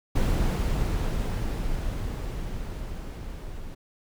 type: noise with level ramp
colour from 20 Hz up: brown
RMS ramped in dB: -22 to -38 dBFS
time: 0.15-3.75 s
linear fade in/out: 10 ms
effects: none